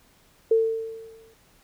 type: tone with exponential decay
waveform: sine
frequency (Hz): 449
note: A4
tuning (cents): +35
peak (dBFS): -14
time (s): 0.51-1.34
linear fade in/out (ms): 5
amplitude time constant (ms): 180
effects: pink hiss -59 dBFS RMS until 1.63 s